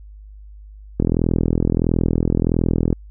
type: click train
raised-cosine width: 3 ms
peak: -4 dBFS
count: 81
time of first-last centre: 1-2.928 s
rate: 41.5 Hz
effects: added 51 Hz sine -37 dBFS peak until 3.1 s

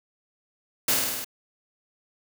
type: noise with echo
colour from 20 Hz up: white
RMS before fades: -22 dBFS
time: 0.88-0.94 s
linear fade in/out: 5 ms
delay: 51 ms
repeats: 6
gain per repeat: -2 dB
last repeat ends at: 1.246 s
effects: none

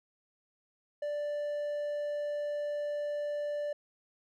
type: tone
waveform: triangle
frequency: 587.3 Hz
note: D5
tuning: in tune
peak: -30 dBFS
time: 1.02-3.73 s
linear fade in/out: 5 ms
effects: none

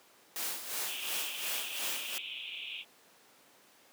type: noise with tremolo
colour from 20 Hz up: white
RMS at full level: -35 dBFS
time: 0.36-2.18 s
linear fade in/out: 0 ms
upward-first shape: sine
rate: 2.8 Hz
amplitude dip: 65%
type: band-pass noise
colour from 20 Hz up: pink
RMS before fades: -42 dBFS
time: 0.84-2.85 s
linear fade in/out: 50 ms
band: 2400 to 3500 Hz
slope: 96 dB/octave
effects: pink hiss -61 dBFS RMS until 3.92 s + high-pass 300 Hz 12 dB/octave

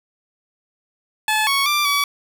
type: tone with pitch steps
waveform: 15% pulse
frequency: 863 / 1110 / 1181 / 1141 Hz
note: A5 / C#6 / D6 / C#6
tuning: -34 / +2 / +9 / +50 cents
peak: -10 dBFS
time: 1.28-2.04 s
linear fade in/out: 2 ms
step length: 190 ms
effects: none

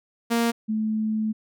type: tone pair in turn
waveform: sawtooth / sine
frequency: 233.1 / 217.2 Hz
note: A#3 / A3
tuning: 0 / -22 cents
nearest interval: minor second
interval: 122 cents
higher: first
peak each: -16 / -22 dBFS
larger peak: first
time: 0.3-0.52 / 0.68-1.33 s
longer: second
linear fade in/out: 20 ms
effects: none

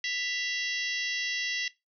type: harmonic tone with a mistuned harmonic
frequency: 660 Hz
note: E5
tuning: 2 cents sharp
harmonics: 3 / 4 / 5 / 6 / 7 / 8 / 9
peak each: -33 / -35 / -38 / -40 / -41 / -40 / -42 dBFS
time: 0.04-1.68 s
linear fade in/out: 2 ms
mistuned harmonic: 4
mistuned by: +80 cents
effects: noise-tail reverb RT60 0.2 s tail -18 dB re dry

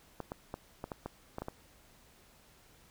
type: clicks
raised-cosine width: 1 ms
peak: -24 dBFS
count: 9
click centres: 0.203 / 0.319 / 0.541 / 0.841 / 0.918 / 1.06 / 1.384 / 1.42 / 1.484 s
effects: pink hiss -62 dBFS RMS until 2.9 s

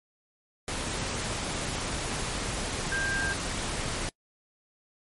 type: tone in noise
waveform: sine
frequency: 1592 Hz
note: G6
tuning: 26 cents sharp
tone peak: -28 dBFS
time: 2.92-3.33 s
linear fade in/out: 0 ms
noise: pink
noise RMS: -32 dBFS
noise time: 0.68-4.09 s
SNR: +1 dB
effects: noise-tail reverb RT60 0.1 s tail -25 dB re dry + MP3 48 kbps

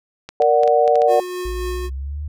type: clicks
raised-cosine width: 0.2 ms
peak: -15 dBFS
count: 7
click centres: 0.29 / 0.421 / 0.634 / 0.677 / 0.878 / 0.956 / 1.019 s
type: chord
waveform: sine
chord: Bb augmented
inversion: none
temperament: equal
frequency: 466.2 / 587.3 / 740 Hz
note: Bb4 / D5 / F#5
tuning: 0 / 0 / 0 cents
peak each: -16 dBFS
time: 0.4-1.2 s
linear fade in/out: 2 ms
type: tone with tremolo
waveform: square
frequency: 361.6 Hz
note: F#4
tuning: 40 cents flat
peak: -24 dBFS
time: 1.07-1.9 s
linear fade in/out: 50 ms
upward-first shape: triangle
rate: 3.7 Hz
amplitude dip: 35%
type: exponential sweep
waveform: sine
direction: up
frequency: 54.2 to 76.5 Hz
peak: -24 dBFS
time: 1.45-2.28 s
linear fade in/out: 5 ms
effects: none

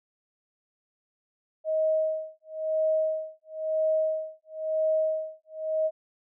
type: tone with tremolo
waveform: sine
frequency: 630 Hz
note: D#5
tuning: 21 cents sharp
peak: -21 dBFS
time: 1.64-5.91 s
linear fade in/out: 50 ms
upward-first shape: sine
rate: 0.99 Hz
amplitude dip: 100%
effects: none

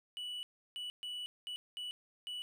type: tone bursts at uneven times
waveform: triangle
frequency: 2954 Hz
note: F#7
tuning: 3 cents flat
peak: -38 dBFS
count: 6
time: 0.17-0.43 / 0.76-0.9 / 1.03-1.26 / 1.47-1.56 / 1.77-1.91 / 2.27-2.42 s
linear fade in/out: 0 ms
effects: none

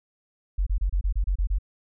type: tone bursts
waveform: sine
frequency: 46.13 Hz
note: F#1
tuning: 4 cents flat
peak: -20 dBFS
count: 9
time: 0.58-1.587 s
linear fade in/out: 10 ms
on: 87 ms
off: 28 ms
effects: none

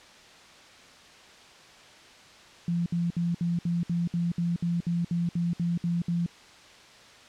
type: tone bursts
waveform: sine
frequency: 171.5 Hz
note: F3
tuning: 31 cents flat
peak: -24 dBFS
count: 15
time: 2.68-6.262 s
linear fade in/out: 2 ms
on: 180 ms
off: 63 ms
effects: white hiss -51 dBFS RMS until 7.28 s + low-pass 5000 Hz 12 dB/octave

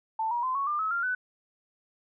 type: tone with pitch steps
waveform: sine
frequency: 886 / 955.1 / 1029.6 / 1109.9 / 1196.4 / 1289.7 / 1390.3 / 1498.7 Hz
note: A5 / A#5 / C6 / C#6 / D6 / E6 / F6 / F#6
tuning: +12 / +42 / -28 / +2 / +32 / -38 / -8 / +22 cents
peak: -26 dBFS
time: 0.19-1.15 s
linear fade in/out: 5 ms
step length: 120 ms
effects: none

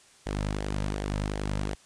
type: tone with flanger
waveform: sawtooth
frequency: 50.6 Hz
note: G#1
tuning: 44 cents flat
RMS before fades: -31 dBFS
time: 0.26-1.75 s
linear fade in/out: 5 ms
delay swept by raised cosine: 0.76 to 2.76 ms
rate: 2.7 Hz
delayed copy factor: -0.5
effects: white hiss -57 dBFS RMS until 1.85 s + resampled to 22050 Hz

